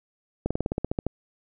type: slowing click train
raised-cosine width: 2 ms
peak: -12 dBFS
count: 11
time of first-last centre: 0.46-1.066 s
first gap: 46 ms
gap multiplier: 1.06
effects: none